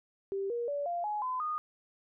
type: tone with pitch steps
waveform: sine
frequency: 392 / 474.3 / 573.9 / 694.4 / 840.3 / 1016.7 / 1230.2 Hz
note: G4 / A#4 / D5 / F5 / G#5 / B5 / D#6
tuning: 0 / +30 / -40 / -10 / +20 / +50 / -20 cents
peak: -31 dBFS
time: 0.32-1.58 s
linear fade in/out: 0 ms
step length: 180 ms
effects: none